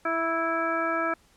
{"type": "harmonic tone with a mistuned harmonic", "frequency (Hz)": 329.6, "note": "E4", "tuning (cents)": 0, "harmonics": [1, 2, 3, 4, 5, 7], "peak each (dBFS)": [-32, -30, -37, -28, -32, -37], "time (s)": [0.05, 1.14], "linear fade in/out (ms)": 5, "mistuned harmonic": 3, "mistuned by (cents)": -16, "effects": ["pink hiss -61 dBFS RMS until 1.36 s", "low-pass 11000 Hz 12 dB/octave"]}